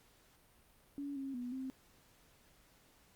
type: tone with pitch steps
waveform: sine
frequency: 283.3 / 271.1 / 245.4 / 262.4 Hz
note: C#4 / C#4 / B3 / C4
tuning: +38 / -38 / -11 / +5 cents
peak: -39 dBFS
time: 0.98-1.7 s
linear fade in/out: 0 ms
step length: 180 ms
effects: pink hiss -67 dBFS RMS until 3.15 s + Opus 48 kbps